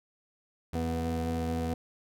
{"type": "tone with pitch glide", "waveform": "30% pulse", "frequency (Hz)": [82.7, 83.37], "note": ["E2", "E2"], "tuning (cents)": [6, 20], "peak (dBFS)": -30, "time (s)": [0.73, 1.74], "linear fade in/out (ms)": 5, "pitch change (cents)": 14, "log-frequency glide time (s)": [0.86, 1.04]}
{"type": "harmonic tone", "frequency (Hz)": 245.5, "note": "B3", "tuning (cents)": -10, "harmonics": [1, 2, 3], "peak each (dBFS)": [-33, -37, -40], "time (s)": [0.75, 1.74], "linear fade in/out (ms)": 2}
{"effects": []}